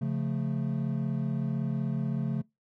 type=chord; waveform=triangle; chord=Db augmented; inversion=none; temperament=equal; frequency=138.59 / 174.61 / 220 Hz; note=Db3 / F3 / A3; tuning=0 / 0 / 0 cents; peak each=-28 / -32 / -31 dBFS; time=0.01-2.42 s; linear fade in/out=10 ms; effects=noise-tail reverb RT60 0.2 s tail -24 dB re dry